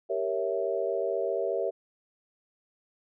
sine chord, G diminished seventh, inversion none, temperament equal, 392 / 466.2 / 554.4 / 659.3 Hz, G4 / Bb4 / Db5 / Fb5, 0 / 0 / 0 / 0 cents, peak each -32 dBFS, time 0.09-1.71 s, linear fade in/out 20 ms, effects none

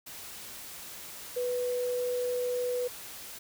sine tone in noise, 493.9 Hz, B4, in tune, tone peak -28 dBFS, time 1.36-2.88 s, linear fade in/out 10 ms, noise white, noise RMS -44 dBFS, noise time 0.06-3.39 s, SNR +13 dB, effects none

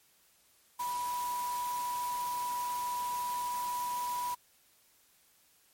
sine tone in noise, 980 Hz, B5, 14 cents flat, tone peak -32 dBFS, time 0.79-4.35 s, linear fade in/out 10 ms, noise white, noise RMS -44 dBFS, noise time 0.79-4.35 s, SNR +9 dB, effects white hiss -66 dBFS RMS until 5.73 s + MP3 64 kbps

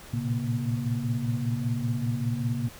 sine tone cluster, 114.3 / 119.4 / 135.7 / 236 Hz, A#2 / A#2 / C#3 / A#3, -34 / +42 / -36 / +22 cents, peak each -31 dBFS, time 0.13-2.69 s, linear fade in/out 10 ms, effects pink hiss -47 dBFS RMS until 2.79 s

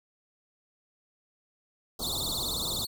pink band-stop noise, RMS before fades -37 dBFS, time 1.99-2.85 s, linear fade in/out 5 ms, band 1300 to 3400 Hz, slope 96 dB/octave
sawtooth tone with vibrato, 3951 Hz, B7, in tune, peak -28 dBFS, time 2.01-2.87 s, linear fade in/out 20 ms, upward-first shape sine, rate 18 Hz, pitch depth 210 cents each way
effects none

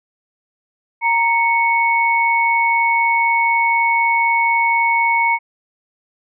sine tone pair together, 931 / 2214 Hz, A#5 / C#7, -2 / -3 cents, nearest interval octave + minor third, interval 1499 cents, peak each -15 / -16 dBFS, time 1.01-5.39 s, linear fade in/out 50 ms, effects none

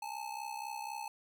square ring-modulated tone, 863 Hz, A5, 34 cents flat, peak -37 dBFS, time 0.02-1.08 s, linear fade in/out 2 ms, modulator 32 Hz, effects none

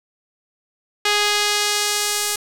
sawtooth tone with band-pass filter sweep, 414.8 Hz, G#4, 2 cents flat, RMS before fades -20 dBFS, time 1.05-2.36 s, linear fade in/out 5 ms, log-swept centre 3400 to 8800 Hz, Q 0.84, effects 7-bit

